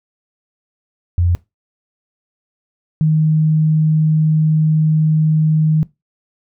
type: tone pair in turn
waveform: sine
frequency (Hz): 87.31 / 156.02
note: F2 / D#3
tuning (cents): 0 / +5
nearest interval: minor seventh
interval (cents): 1005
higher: second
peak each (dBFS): -11 / -10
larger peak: second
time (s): 1.18-1.35 / 3.01-5.83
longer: second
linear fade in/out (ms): 0
effects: noise-tail reverb RT60 0.2 s tail -20 dB re dry